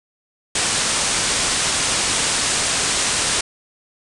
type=low-pass noise; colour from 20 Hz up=white; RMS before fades=-20 dBFS; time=0.55-3.41 s; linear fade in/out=5 ms; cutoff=9600 Hz; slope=96 dB/octave; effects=none